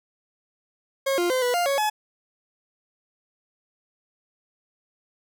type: tone with pitch steps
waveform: 40% pulse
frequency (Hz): 543 / 350 / 514 / 491.5 / 701 / 555 / 851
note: C#5 / F4 / C5 / B4 / F5 / C#5 / G#5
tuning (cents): -36 / +4 / -31 / -8 / +6 / +2 / +42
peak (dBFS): -20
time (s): 1.06-1.9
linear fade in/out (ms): 10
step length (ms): 120
effects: none